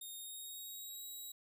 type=tone with pitch glide; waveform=5% pulse; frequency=3699 to 3854 Hz; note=A#7 to B7; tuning=-14 to -43 cents; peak=-39 dBFS; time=0.01-1.32 s; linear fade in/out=5 ms; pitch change=+71 cents; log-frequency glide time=0.16-1.09 s; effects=none